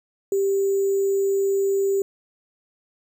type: tone with sample-and-hold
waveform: sine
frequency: 392.5 Hz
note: G4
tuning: 2 cents sharp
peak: -18 dBFS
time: 0.32-2.02 s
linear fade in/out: 2 ms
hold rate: 7350 Hz
effects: none